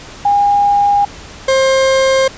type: tone pair in turn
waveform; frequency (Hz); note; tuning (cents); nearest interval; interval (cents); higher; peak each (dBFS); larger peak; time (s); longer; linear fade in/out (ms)
sine / 40% pulse; 812 / 531.2; G#5 / C5; -39 / +26; perfect fifth; 735; first; -8; neither; 0.25-1.05 / 1.48-2.28; neither; 5
effects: pink hiss -33 dBFS RMS until 2.37 s + resampled to 16000 Hz